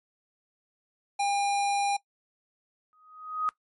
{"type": "tone", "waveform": "square", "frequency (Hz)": 805, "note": "G5", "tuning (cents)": 46, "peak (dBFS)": -25, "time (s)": [1.19, 1.97], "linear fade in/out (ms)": 10}
{"type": "tone with exponential growth", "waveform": "sine", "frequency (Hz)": 1253, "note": "D#6", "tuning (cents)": 12, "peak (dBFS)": -22, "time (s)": [2.93, 3.49], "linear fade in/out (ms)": 0, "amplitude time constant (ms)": 120}
{"effects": ["noise-tail reverb RT60 0.1 s tail -20 dB re dry", "MP3 48 kbps"]}